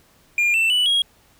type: tone with pitch steps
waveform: triangle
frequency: 2408 / 2672 / 2965 / 3289 Hz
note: D7 / E7 / F#7 / G#7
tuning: +43 / +23 / +3 / -18 cents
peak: -14 dBFS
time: 0.38-1.02 s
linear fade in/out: 2 ms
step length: 160 ms
effects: pink hiss -56 dBFS RMS until 1.39 s